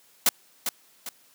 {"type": "noise with echo", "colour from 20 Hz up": "white", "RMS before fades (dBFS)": -19, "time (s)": [0.26, 0.29], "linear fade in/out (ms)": 2, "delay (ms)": 400, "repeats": 2, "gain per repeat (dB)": -8, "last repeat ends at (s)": 1.09, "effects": ["white hiss -59 dBFS RMS until 1.34 s", "high-pass 150 Hz 12 dB/octave"]}